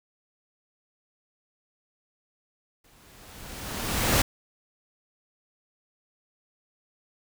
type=noise with exponential growth; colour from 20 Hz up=pink; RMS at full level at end=-20 dBFS; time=2.84-4.22 s; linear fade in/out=5 ms; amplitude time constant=300 ms; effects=none

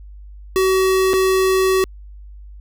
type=tone with dropouts; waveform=square; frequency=378.1 Hz; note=F#4; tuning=38 cents sharp; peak=-14 dBFS; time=0.56-1.84 s; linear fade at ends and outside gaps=0 ms; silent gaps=1.133-1.138 s; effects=added 50 Hz sine -35 dBFS peak until 2.6 s

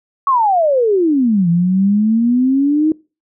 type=exponential two-way sweep; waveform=sine; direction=down then up; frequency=1134 to 167.6 to 318.3 Hz; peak=-10 dBFS; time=0.27-2.92 s; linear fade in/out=2 ms; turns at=1.49 s; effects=noise-tail reverb RT60 0.3 s tail -23 dB re dry

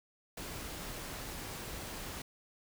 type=noise; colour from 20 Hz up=pink; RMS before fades=-43 dBFS; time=0.37-2.22 s; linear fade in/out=5 ms; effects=none

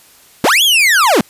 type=linear two-way sweep; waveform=40% pulse; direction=up then down; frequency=156.4 to 3441 to 166.3 Hz; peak=-7 dBFS; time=0.44-1.21 s; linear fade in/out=2 ms; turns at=0.63 s; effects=white hiss -45 dBFS RMS until 1.29 s + resampled to 32000 Hz

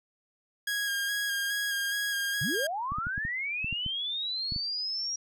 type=tone with vibrato; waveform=sawtooth; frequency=1634 Hz; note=G#6; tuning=29 cents flat; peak=-25 dBFS; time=0.67-2.67 s; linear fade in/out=5 ms; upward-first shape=square; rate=2.4 Hz; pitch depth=20 cents each way
type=linear sweep; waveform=sine; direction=up; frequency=103.83 to 5700 Hz; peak=-30 dBFS; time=2.41-5.16 s; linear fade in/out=5 ms
type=clicks; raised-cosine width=5 ms; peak=-25 dBFS; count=10; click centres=2.92 / 2.985 / 3.069 / 3.179 / 3.251 / 3.645 / 3.727 / 3.863 / 4.522 / 4.562 s
effects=none

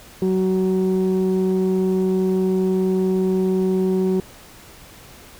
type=tone pair together; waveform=sine; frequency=187.25 / 374.5 Hz; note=F#3 / F#4; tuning=+21 / +21 cents; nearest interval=octave; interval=1200 cents; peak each=-17 dBFS; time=0.22-4.2 s; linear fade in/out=2 ms; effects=tanh soft clip ceiling -13 dBFS + pink hiss -44 dBFS RMS until 5.39 s

